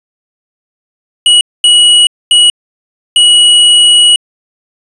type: tone bursts at uneven times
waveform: square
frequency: 2918 Hz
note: F#7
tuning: 25 cents flat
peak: -3 dBFS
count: 4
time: 1.26-1.41 / 1.64-2.07 / 2.31-2.5 / 3.16-4.16 s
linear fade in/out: 2 ms
effects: resampled to 24000 Hz